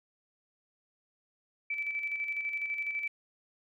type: tone with tremolo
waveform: sine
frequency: 2314 Hz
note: D7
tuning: 26 cents flat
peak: -30 dBFS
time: 1.7-3.08 s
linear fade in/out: 5 ms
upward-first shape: square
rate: 12 Hz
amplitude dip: 45%
effects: none